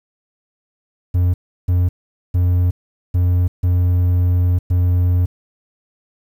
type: tone bursts at uneven times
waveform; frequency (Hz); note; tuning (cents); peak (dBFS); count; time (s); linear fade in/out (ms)
triangle; 89.1; F2; +35; -10; 6; 1.14-1.34 / 1.68-1.89 / 2.34-2.71 / 3.14-3.48 / 3.63-4.59 / 4.7-5.26; 10
effects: 8-bit